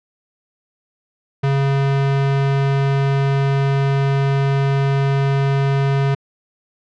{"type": "tone", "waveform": "square", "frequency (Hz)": 137.9, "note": "C#3", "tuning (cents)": -9, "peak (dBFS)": -15, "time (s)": [1.43, 6.15], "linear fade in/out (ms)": 10, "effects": ["low-pass 3000 Hz 12 dB/octave"]}